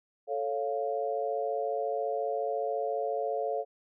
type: chord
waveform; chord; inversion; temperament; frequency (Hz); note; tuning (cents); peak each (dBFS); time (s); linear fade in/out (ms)
sine; A augmented; none; equal; 440 / 554.4 / 698.5; A4 / C#5 / E#5; 0 / 0 / 0; -33; 0.27-3.65; 50
effects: none